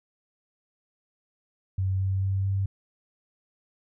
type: tone with pitch steps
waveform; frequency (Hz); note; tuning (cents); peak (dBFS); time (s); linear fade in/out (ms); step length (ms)
sine; 95 / 95.83 / 96.66 / 97.5; F#2 / G2 / G2 / G2; +46 / -39 / -24 / -9; -23; 1.78-2.66; 5; 220
effects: none